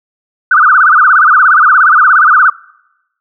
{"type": "tone with vibrato", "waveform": "sine", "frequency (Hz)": 1350, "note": "E6", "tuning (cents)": 41, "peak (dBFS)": -3, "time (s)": [0.51, 2.5], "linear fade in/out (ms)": 5, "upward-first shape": "sine", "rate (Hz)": 17, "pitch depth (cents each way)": 230, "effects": ["noise-tail reverb RT60 0.9 s tail -23 dB re dry"]}